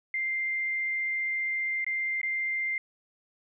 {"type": "tone with dropouts", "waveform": "sine", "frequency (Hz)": 2095, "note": "C7", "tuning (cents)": 2, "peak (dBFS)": -27, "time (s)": [0.14, 2.78], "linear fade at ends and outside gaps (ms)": 2, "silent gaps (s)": [[1.845, 1.865], [2.215, 2.231]], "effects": []}